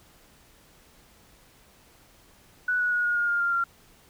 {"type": "tone with pitch steps", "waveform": "sine", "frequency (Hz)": [1480, 1465.5, 1451.2, 1437, 1423, 1409.1, 1395.3, 1381.7], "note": ["F#6", "F#6", "F#6", "F6", "F6", "F6", "F6", "F6"], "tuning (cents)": [0, -17, -34, 49, 32, 15, -2, -19], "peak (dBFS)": -22, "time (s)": [2.68, 3.64], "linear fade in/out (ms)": 5, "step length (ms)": 120, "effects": ["pink hiss -57 dBFS RMS until 4.09 s"]}